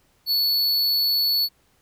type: tone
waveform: square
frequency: 4428 Hz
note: C#8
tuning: 3 cents flat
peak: -19 dBFS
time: 0.26-1.49 s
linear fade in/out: 50 ms
effects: pink hiss -63 dBFS RMS until 1.81 s